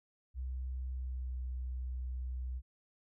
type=tone with pitch glide; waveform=sine; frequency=64 to 62.97 Hz; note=C2 to B1; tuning=-38 to +34 cents; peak=-36 dBFS; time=0.34-2.62 s; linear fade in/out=50 ms; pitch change=-28 cents; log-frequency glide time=0.91-1.36 s; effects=none